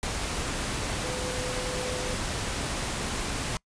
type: tone in noise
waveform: sine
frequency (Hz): 504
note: B4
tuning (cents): +35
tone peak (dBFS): -34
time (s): 1.04-2.14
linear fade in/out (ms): 0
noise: pink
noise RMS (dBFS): -31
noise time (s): 0.03-3.57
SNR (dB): -6
effects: noise-tail reverb RT60 0.1 s tail -25 dB re dry + resampled to 22050 Hz